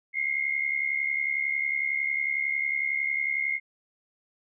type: tone pair together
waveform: sine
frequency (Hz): 2085 / 2156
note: C7 / C#7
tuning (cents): -7 / -49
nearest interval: minor second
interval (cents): 58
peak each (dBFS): -29 / -27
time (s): 0.13-3.6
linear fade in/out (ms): 50
effects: none